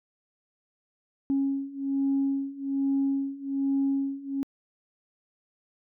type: beating tone pair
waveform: sine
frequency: 273.8 / 275 Hz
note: C#4 / C#4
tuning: -21 / -14 cents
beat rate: 1.2 Hz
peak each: -28 / -26 dBFS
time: 1.3-4.43 s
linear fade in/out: 0 ms
effects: tanh soft clip ceiling -18 dBFS